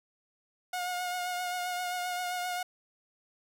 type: tone with vibrato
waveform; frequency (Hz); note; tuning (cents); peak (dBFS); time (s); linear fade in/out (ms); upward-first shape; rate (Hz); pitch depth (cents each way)
sawtooth; 720; F#5; -47; -28; 0.73-2.63; 5; triangle; 7.6; 29
effects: none

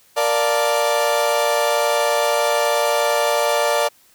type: chord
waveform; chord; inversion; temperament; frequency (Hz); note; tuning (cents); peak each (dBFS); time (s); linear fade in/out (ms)
35% pulse; Bb major seventh; none; equal; 466.2 / 587.3 / 698.5 / 880; Bb4 / D5 / F5 / A5; 0 / 0 / 0 / 0; -22 / -17 / -22 / -22; 0.16-3.89; 20
effects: white hiss -54 dBFS RMS until 4.14 s

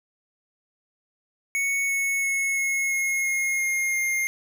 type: tone with pitch steps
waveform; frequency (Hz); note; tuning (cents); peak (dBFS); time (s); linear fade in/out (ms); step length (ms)
square; 2217 / 2203 / 2189 / 2175 / 2161 / 2148 / 2134 / 2121; C#7 / C#7 / C#7 / C#7 / C#7 / C7 / C7 / C7; 0 / -11 / -22 / -33 / -45 / +45 / +34 / +23; -23; 1.55-4.27; 0; 340
effects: none

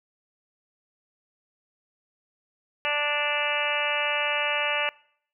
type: harmonic tone with a mistuned harmonic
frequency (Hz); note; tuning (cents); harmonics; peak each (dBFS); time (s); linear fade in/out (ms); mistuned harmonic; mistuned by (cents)
293.7; D4; 0; 2 / 3 / 4 / 5 / 6 / 7 / 8 / 9 / 10; -31 / -33 / -34 / -35 / -33 / -34 / -32 / -30 / -32; 2.85-4.89; 0; 10; -27
effects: noise-tail reverb RT60 0.6 s tail -23 dB re dry

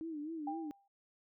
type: tone with vibrato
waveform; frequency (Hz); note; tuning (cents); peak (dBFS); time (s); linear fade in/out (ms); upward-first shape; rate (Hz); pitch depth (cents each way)
sine; 311; D#4; -1; -39; 0.01-0.71; 0; sine; 3.9; 110
type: tone with exponential decay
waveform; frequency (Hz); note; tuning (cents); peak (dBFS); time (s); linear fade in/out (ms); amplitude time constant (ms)
sine; 796; G5; +26; -35; 0.47-0.88; 5; 89
effects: none

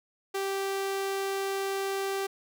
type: tone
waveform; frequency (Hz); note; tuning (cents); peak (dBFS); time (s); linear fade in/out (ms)
sawtooth; 390.7; G4; -6; -25; 0.34-2.27; 10
effects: none

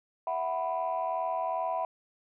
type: chord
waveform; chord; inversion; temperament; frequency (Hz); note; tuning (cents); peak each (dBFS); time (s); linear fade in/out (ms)
sine; E suspended second; none; just; 659.3 / 741.7 / 988.9; E5 / F#5 / B5; 0 / +4 / +2; -32; 0.27-1.85; 2
effects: tanh soft clip ceiling -22 dBFS

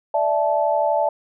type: chord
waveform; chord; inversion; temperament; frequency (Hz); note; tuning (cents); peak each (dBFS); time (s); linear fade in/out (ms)
sine; D suspended second; none; equal with one note detuned; 587.3 / 659.3 / 869.9; D5 / E5 / A5; 0 / 0 / -20; -21; 0.14-1.09; 5
effects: none

